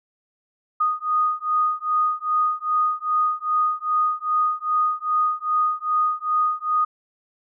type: beating tone pair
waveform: sine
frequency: 1237 / 1239.5 Hz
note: D#6 / D#6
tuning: -10 / -7 cents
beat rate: 2.5 Hz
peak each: -22 dBFS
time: 0.8-6.85 s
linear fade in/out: 10 ms
effects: none